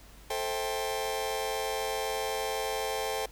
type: chord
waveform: sawtooth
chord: A minor seventh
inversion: none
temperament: just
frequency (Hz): 440 / 528 / 660 / 792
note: A4 / C5 / E5 / G5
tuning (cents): 0 / +16 / +2 / +18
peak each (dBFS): -30 / -32 / -36 / -31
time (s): 0.3-3.26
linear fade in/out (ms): 5
effects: added 50 Hz sine -51 dBFS peak until 3.31 s + pink hiss -55 dBFS RMS until 3.31 s